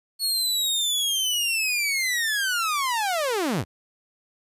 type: linear sweep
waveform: sawtooth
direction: down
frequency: 4373 to 65.41 Hz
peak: -19 dBFS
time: 0.19-3.65 s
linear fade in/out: 50 ms
effects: resampled to 32000 Hz + 10-bit